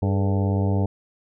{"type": "harmonic tone with a mistuned harmonic", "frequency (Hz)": 98, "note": "G2", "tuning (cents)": 0, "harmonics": [1, 2, 3, 4, 5, 6, 7, 8, 9], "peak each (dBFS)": [-20, -26, -30, -32, -34, -36, -37, -38, -39], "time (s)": [0.02, 0.86], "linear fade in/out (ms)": 5, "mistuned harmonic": 4, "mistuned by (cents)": 100, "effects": []}